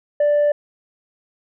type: tone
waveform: sine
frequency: 587.3 Hz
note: D5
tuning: in tune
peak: -11 dBFS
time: 0.2-0.52 s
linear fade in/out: 5 ms
effects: tanh soft clip ceiling -12 dBFS